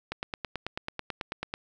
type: click train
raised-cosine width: 0.3 ms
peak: -16 dBFS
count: 14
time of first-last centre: 0.12-1.539 s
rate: 9.16 Hz
effects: none